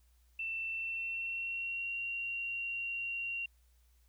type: tone with pitch glide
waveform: sine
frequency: 2678 to 2756 Hz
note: E7 to F7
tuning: +27 to -24 cents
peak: -35 dBFS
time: 0.39-3.46 s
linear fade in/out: 5 ms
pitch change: +49 cents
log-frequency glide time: 0.7-1.96 s
effects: added 60 Hz sine -64 dBFS peak until 4.08 s + white hiss -75 dBFS RMS until 4.08 s